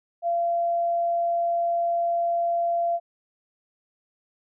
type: tone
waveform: sine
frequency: 685 Hz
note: F5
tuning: 34 cents flat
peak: -21 dBFS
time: 0.22-3 s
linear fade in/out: 50 ms
effects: none